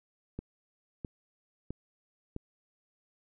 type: click train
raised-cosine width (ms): 3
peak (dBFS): -24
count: 4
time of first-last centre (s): 0.39-2.364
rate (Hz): 1.52
effects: none